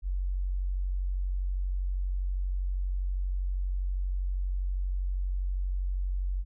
sine tone, 46.25 Hz, F#1, in tune, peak -27 dBFS, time 0.02-6.45 s, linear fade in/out 50 ms, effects none

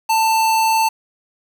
square tone, 889 Hz, A5, 18 cents sharp, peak -14 dBFS, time 0.09-0.89 s, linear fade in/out 10 ms, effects 7-bit

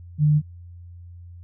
sine tone, 150 Hz, D3, 37 cents sharp, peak -14 dBFS, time 0.18-0.42 s, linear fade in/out 50 ms, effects added 87 Hz sine -39 dBFS peak until 1.43 s

